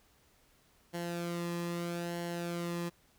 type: tone with flanger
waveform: sawtooth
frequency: 172.1 Hz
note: F3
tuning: 25 cents flat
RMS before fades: -37 dBFS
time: 0.93-2.9 s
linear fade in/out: 20 ms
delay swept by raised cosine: 0.81 to 1.37 ms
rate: 0.78 Hz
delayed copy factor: -0.6
effects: pink hiss -67 dBFS RMS until 3.18 s